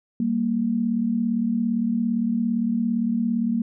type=tone pair together; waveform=sine; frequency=195.54 / 233.1 Hz; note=G3 / A#3; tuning=-4 / 0 cents; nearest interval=minor third; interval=304 cents; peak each=-26 / -21 dBFS; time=0.2-3.62 s; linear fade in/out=2 ms; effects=none